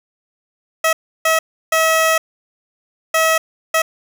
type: tone bursts at uneven times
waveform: 15% pulse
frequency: 644 Hz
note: E5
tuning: 41 cents flat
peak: -6 dBFS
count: 5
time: 0.84-0.93 / 1.25-1.39 / 1.72-2.18 / 3.14-3.38 / 3.74-3.82 s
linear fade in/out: 5 ms
effects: none